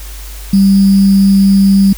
sine tone with sample-and-hold, 196 Hz, G3, in tune, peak -4 dBFS, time 0.53-1.93 s, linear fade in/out 5 ms, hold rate 4900 Hz, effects added 50 Hz sine -25 dBFS peak until 1.97 s + white hiss -33 dBFS RMS until 1.97 s

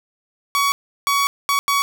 sawtooth tone bursts at uneven times, 1126 Hz, C#6, 27 cents sharp, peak -12 dBFS, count 4, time 0.55-0.72 / 1.07-1.27 / 1.49-1.59 / 1.68-1.82 s, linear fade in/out 0 ms, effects none

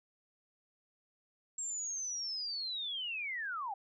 sine linear sweep, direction down, 7560 to 754 Hz, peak -36 dBFS, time 1.58-3.74 s, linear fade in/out 5 ms, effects none

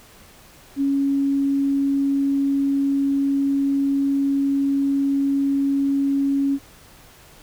sine tone, 277.2 Hz, C#4, in tune, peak -17 dBFS, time 0.76-6.59 s, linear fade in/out 50 ms, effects pink hiss -48 dBFS RMS until 7.42 s

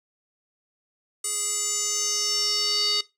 square tone with band-pass filter sweep, 415.3 Hz, G#4, in tune, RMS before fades -26 dBFS, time 1.24-3.01 s, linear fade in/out 5 ms, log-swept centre 8600 to 4300 Hz, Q 5.7, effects noise-tail reverb RT60 0.2 s tail -17 dB re dry

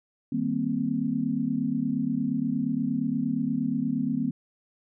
sine chord, C minor seventh, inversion first, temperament equal, 155.56 / 196 / 233.1 / 261.6 Hz, Eb3 / G3 / Bb3 / C4, 0 / 0 / 0 / 0 cents, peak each -33 / -33 / -28 / -28 dBFS, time 0.32-4.31 s, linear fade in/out 5 ms, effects none

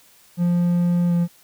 triangle tone with pitch glide, 174.61 to 172.5 Hz, F3 to F3, 0 to -21 cents, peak -14 dBFS, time 0.37-1.28 s, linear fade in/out 50 ms, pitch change -21 cents, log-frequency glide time 1.08-1.13 s, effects white hiss -53 dBFS RMS until 1.43 s

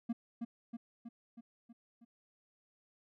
triangle tone with echo, 233.1 Hz, A#3, in tune, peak -30 dBFS, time 0.09-0.13 s, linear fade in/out 10 ms, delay 320 ms, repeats 6, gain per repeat -4 dB, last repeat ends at 2.05 s, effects none

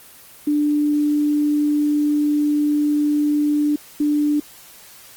sine tone pair in turn, 295.6 / 295.6 Hz, D4 / D4, +11 / +11 cents, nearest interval unison, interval 0 cents, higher neither, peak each -15 dBFS, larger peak neither, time 0.47-3.76 / 4-4.4 s, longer first, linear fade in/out 5 ms, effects white hiss -44 dBFS RMS until 5.16 s + Opus 24 kbps

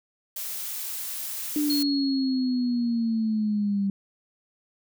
blue noise, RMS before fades -33 dBFS, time 0.36-1.83 s, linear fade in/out 5 ms
sine exponential sweep, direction down, 299.8 to 196 Hz, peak -22 dBFS, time 1.56-3.9 s, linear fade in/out 2 ms
sine tone with exponential decay, 4310 Hz, C#8, 49 cents flat, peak -25 dBFS, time 1.7-3.87 s, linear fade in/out 1 ms, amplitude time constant 470 ms
effects none

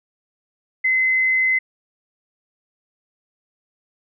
sine tone, 2048 Hz, C7, 38 cents flat, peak -15 dBFS, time 0.84-1.59 s, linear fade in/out 10 ms, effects none

